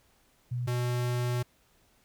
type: tone pair in turn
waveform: sine / square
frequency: 122.6 / 122.6 Hz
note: B2 / B2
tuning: -12 / -12 cents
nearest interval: unison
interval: 0 cents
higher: neither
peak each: -29 / -28 dBFS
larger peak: second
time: 0.51-0.67 / 0.67-1.43 s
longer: second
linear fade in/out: 10 ms
effects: pink hiss -66 dBFS RMS until 2.04 s